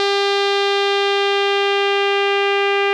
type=tone with low-pass filter sweep; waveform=sawtooth; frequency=399.3 Hz; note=G4; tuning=32 cents sharp; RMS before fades=-17 dBFS; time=0-2.93 s; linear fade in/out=0 ms; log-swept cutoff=4100 to 2600 Hz; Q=2.7; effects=none